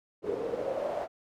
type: noise with band-pass filter sweep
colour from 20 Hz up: pink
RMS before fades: -33 dBFS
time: 0.22-1.08 s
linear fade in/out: 50 ms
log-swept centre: 410 to 670 Hz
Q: 6.8
effects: none